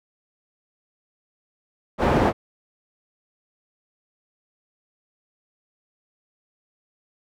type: low-pass noise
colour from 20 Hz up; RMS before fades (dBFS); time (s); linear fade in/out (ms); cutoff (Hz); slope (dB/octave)
white; -19; 1.98-2.33; 50; 720; 12
effects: none